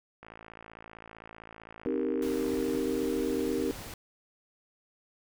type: click train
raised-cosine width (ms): 0.5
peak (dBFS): -31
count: 141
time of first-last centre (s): 0.23-2.753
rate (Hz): 55.5
type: chord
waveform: sine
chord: C minor seventh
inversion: none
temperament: equal with one note detuned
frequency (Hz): 261.6 / 309.9 / 392 / 466.2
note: C4 / Eb4 / G4 / Bb4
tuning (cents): 0 / -7 / 0 / 0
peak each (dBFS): -33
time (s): 1.86-3.71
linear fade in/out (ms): 0
type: noise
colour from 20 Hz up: pink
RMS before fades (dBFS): -43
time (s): 2.22-3.94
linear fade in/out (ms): 2
effects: none